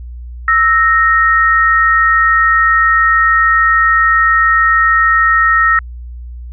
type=tone pair together; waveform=sine; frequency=1313.1 / 1860 Hz; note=E6 / A#6; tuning=-7 / -4 cents; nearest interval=tritone; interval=603 cents; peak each=-10 dBFS; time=0.48-5.79 s; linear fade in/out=2 ms; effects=added 60 Hz sine -25 dBFS peak until 6.52 s